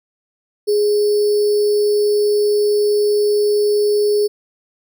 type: tone with sample-and-hold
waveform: sine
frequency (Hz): 415.3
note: G#4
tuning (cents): 0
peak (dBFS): -12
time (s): 0.67-4.28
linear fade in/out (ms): 20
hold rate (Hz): 4900
effects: none